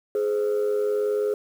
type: tone pair together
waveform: sine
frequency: 418.9 / 518 Hz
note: G#4 / C5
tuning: +15 / -17 cents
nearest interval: major third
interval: 368 cents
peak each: -20 / -26 dBFS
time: 0.15-1.34 s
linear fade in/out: 2 ms
effects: tanh soft clip ceiling -18 dBFS + 8-bit